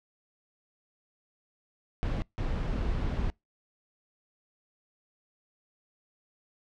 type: noise bursts at uneven times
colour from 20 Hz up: brown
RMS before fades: -30 dBFS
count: 2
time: 2.03-2.22 / 2.38-3.3 s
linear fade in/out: 0 ms
effects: noise-tail reverb RT60 0.2 s tail -26 dB re dry + low-pass 4000 Hz 12 dB/octave